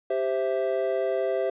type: chord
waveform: triangle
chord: C major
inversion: second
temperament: equal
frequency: 392 / 523.3 / 659.3 Hz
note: G4 / C5 / E5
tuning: 0 / 0 / 0 cents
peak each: -26 dBFS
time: 0.1-1.5 s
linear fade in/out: 5 ms
effects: resampled to 8000 Hz